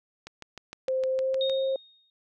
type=click train; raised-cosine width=0.2 ms; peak=-23 dBFS; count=9; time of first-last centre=0.27-1.497 s; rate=6.52 Hz
type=tone with pitch glide; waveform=sine; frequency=522 to 533.3 Hz; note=C5 to C5; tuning=-4 to +33 cents; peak=-24 dBFS; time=0.88-1.76 s; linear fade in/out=2 ms; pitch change=+37 cents; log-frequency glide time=1.09-1.51 s
type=tone with exponential decay; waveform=sine; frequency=3714 Hz; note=A#7; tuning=7 cents flat; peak=-27 dBFS; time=1.41-2.1 s; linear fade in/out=1 ms; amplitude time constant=150 ms
effects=none